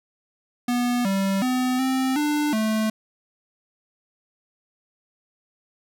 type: tone with pitch steps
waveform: square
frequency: 243.9 / 194.6 / 253.6 / 261.8 / 297.1 / 218 Hz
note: B3 / G3 / B3 / C4 / D4 / A3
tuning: -21 / -12 / +46 / +1 / +20 / -16 cents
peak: -21 dBFS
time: 0.68-2.9 s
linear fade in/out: 5 ms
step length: 370 ms
effects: none